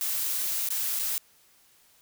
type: noise with dropouts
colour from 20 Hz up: blue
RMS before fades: -29 dBFS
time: 0.01-1.18 s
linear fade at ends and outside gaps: 0 ms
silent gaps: 0.688-0.704 / 0.99-0.995 s
effects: white hiss -61 dBFS RMS until 2.01 s